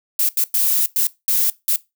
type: noise bursts at uneven times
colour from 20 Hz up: violet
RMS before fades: -17 dBFS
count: 6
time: 0.19-0.29 / 0.37-0.44 / 0.54-0.86 / 0.96-1.07 / 1.28-1.5 / 1.68-1.76 s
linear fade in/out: 2 ms
effects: noise-tail reverb RT60 0.2 s tail -19 dB re dry